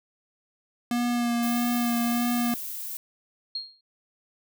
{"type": "tone with vibrato", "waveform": "square", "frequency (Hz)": 238.9, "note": "A#3", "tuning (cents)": 43, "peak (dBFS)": -24, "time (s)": [0.91, 2.54], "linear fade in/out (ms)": 2, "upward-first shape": "sine", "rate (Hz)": 1.6, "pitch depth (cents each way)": 19}
{"type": "noise", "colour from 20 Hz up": "violet", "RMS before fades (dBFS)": -35, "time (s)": [1.43, 2.97], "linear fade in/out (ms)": 0}
{"type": "tone with exponential decay", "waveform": "sine", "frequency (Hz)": 4247, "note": "C8", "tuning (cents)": 25, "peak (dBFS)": -26, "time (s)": [3.55, 3.81], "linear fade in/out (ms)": 5, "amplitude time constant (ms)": 56}
{"effects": []}